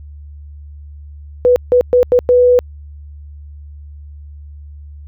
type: tone bursts at uneven times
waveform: sine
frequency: 493.9 Hz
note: B4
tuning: in tune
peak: -6 dBFS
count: 5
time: 1.45-1.56 / 1.72-1.81 / 1.93-2.03 / 2.12-2.19 / 2.29-2.59 s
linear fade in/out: 0 ms
effects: added 73 Hz sine -31 dBFS peak until 5.07 s